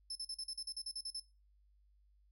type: tone bursts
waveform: 35% pulse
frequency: 5260 Hz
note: E8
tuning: 5 cents flat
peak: -37 dBFS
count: 12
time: 0.1-1.2 s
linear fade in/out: 5 ms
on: 55 ms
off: 40 ms
effects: noise-tail reverb RT60 0.3 s tail -21 dB re dry + added 50 Hz sine -66 dBFS peak until 2.31 s